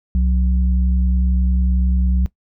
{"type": "tone pair together", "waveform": "sine", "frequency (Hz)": [64.5, 182.43], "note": ["C2", "F#3"], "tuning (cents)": [-24, -24], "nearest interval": "octave + tritone", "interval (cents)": 1800, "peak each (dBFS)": [-14, -22], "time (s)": [0.15, 2.26], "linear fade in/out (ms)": 0, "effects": ["noise-tail reverb RT60 0.1 s tail -18 dB re dry"]}